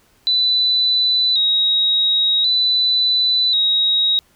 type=tone with vibrato; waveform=sine; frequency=3891 Hz; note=B7; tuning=27 cents flat; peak=-13 dBFS; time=0.27-4.19 s; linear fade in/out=0 ms; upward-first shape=square; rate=0.46 Hz; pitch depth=43 cents each way; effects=pink hiss -56 dBFS RMS until 4.35 s